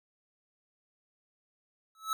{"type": "tone with exponential growth", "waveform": "square", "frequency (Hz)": 1300, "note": "E6", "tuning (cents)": -24, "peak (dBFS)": -26, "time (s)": [1.95, 2.13], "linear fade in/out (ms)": 1, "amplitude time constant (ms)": 39, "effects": []}